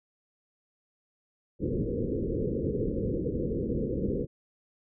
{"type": "low-pass noise", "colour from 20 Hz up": "white", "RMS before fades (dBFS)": -30, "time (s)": [1.59, 4.27], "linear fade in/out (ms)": 50, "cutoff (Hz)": 510, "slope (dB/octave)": 96, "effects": []}